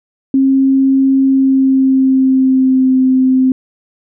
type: tone with pitch glide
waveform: sine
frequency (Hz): 268.4 to 259.7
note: C4 to C4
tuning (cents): +44 to -13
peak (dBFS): -7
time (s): 0.34-3.52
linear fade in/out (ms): 2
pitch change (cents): -57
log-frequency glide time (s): 1.24-2.97
effects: none

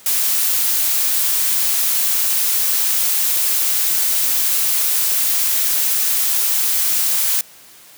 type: noise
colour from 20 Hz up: blue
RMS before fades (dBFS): -17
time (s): 0.06-7.41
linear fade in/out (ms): 2
effects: white hiss -44 dBFS RMS until 7.97 s + high-pass 100 Hz 12 dB/octave

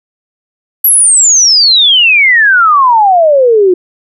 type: exponential sweep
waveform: sine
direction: down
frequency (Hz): 11950 to 351.1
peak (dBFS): -3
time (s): 0.84-3.74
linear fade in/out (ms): 5
effects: none

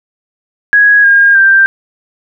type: tone with pitch steps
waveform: sine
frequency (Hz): 1661.2 / 1618.6 / 1577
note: G#6 / G#6 / G6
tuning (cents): 0 / -45 / +10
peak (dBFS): -3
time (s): 0.73-1.66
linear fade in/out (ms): 0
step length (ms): 310
effects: none

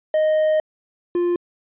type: tone pair in turn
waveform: triangle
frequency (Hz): 621 / 350.1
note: D#5 / F4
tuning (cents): -3 / +4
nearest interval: minor seventh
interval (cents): 993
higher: first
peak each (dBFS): -13 / -15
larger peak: first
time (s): 0.14-0.6 / 1.15-1.36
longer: first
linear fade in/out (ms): 2
effects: resampled to 8000 Hz

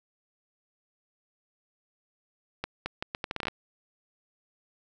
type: accelerating click train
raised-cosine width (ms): 0.3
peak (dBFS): -15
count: 12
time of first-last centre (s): 2.64-3.483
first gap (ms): 220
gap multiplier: 0.75
effects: none

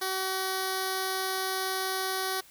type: tone with notch filter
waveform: 5% pulse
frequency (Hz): 378.7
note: F#4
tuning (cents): +40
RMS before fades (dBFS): -31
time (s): 0.01-2.41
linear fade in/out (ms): 10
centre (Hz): 2600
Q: 1.2
effects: white hiss -55 dBFS RMS until 2.5 s

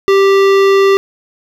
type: tone with hard clipping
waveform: sine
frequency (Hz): 392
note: G4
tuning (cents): 0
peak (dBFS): -8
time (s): 0.08-0.97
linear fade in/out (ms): 0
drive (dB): 17
effects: none

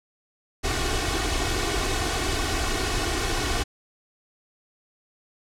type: noise with comb filter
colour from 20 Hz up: pink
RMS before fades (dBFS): -25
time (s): 0.63-3.64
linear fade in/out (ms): 20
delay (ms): 2.7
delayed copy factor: +0.75
effects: low-pass 8000 Hz 12 dB/octave

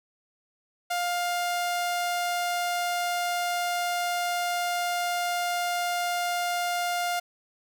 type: tone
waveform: sawtooth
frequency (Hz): 704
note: F5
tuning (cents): +14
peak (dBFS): -22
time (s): 0.9-7.2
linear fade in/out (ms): 10
effects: none

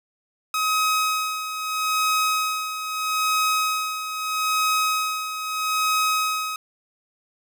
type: tone with tremolo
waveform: sawtooth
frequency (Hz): 1268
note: D#6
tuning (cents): +32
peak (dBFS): -15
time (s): 0.54-6.56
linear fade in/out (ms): 2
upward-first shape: sine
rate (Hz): 0.78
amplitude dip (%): 65
effects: none

